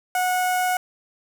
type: tone with notch filter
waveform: sawtooth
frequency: 732 Hz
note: F#5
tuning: 19 cents flat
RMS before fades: -22 dBFS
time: 0.15-0.77 s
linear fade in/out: 2 ms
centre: 4000 Hz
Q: 1.1
effects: none